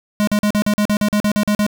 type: tone bursts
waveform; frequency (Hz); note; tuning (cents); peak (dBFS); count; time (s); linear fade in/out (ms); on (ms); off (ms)
square; 208.4; G#3; +6; -14; 13; 0.2-1.665; 0; 73; 43
effects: none